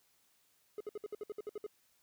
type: tone bursts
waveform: triangle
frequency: 419 Hz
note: G#4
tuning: 15 cents sharp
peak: -36 dBFS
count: 11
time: 0.78-1.665 s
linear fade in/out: 2 ms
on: 25 ms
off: 61 ms
effects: white hiss -72 dBFS RMS until 2.02 s